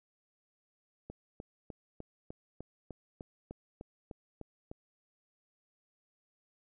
click train, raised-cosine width 2 ms, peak -30 dBFS, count 13, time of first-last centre 1.1-4.714 s, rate 3.32 Hz, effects none

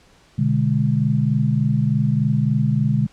sine chord, G# diminished, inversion first, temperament equal, 123.47 / 146.83 / 207.7 Hz, B2 / D3 / G#3, 0 / 0 / 0 cents, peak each -20 / -19 / -21 dBFS, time 0.38-3.07 s, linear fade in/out 10 ms, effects pink hiss -53 dBFS RMS until 3.12 s + low-pass 7000 Hz 12 dB/octave

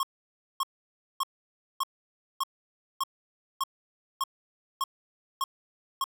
square tone bursts, 1083 Hz, C#6, 41 cents flat, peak -26 dBFS, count 11, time 0-6.041 s, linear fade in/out 2 ms, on 31 ms, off 570 ms, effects none

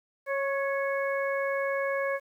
harmonic tone with a mistuned harmonic, 550 Hz, C#5, 14 cents flat, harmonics 1 / 2 / 3 / 4, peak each -28 / -35 / -34 / -37 dBFS, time 0.26-2.2 s, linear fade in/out 50 ms, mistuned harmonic 3, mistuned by +25 cents, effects 10-bit

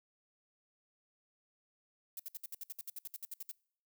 violet noise bursts, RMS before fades -43 dBFS, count 16, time 2.17-3.515 s, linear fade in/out 2 ms, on 25 ms, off 63 ms, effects noise-tail reverb RT60 0.6 s tail -25 dB re dry

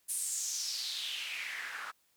white noise with band-pass filter sweep, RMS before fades -38 dBFS, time 0.08-1.92 s, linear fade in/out 20 ms, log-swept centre 10000 to 1300 Hz, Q 4.3, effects white hiss -72 dBFS RMS until 2.16 s

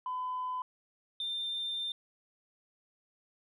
sine tone pair in turn, 1009 / 3594 Hz, B5 / A7, +37 / +36 cents, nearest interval octave + minor seventh, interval 2199 cents, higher second, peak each -32 / -32 dBFS, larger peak neither, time 0.06-0.62 / 1.2-1.92 s, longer second, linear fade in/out 2 ms, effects tanh soft clip ceiling -29 dBFS

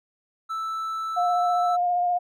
triangle tone, 1318.5 Hz, E6, in tune, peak -25 dBFS, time 0.49-1.77 s, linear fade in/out 20 ms
sine tone with vibrato, 710 Hz, F5, 28 cents sharp, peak -20 dBFS, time 1.16-2.19 s, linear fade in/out 20 ms, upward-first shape sine, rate 15 Hz, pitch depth 17 cents each way
effects none

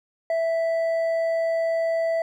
sine tone with hard clipping, 659 Hz, E5, 1 cent flat, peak -22 dBFS, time 0.3-2.22 s, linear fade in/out 2 ms, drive 4 dB, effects none

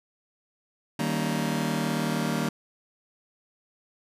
sawtooth chord, Eb dominant seventh, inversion none, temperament just, 155.56 / 194.45 / 233.3 / 280 Hz, Eb3 / G3 / Bb3 / Db4, 0 / -14 / +2 / +18 cents, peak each -26 / -27 / -25 / -31 dBFS, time 0.99-2.49 s, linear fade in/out 5 ms, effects resampled to 32000 Hz

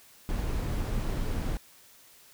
brown noise, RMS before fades -30 dBFS, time 0.29-1.57 s, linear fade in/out 0 ms, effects white hiss -56 dBFS RMS until 2.33 s

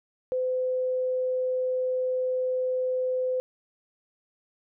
sine tone, 510 Hz, C5, 44 cents flat, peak -24 dBFS, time 0.32-3.4 s, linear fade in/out 0 ms, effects none

